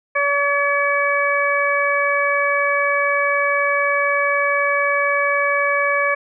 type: harmonic tone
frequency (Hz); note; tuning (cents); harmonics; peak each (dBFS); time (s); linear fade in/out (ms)
569; C#5; +45; 1 / 2 / 3 / 4; -21 / -21 / -21 / -21; 0.15-6.15; 10
effects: none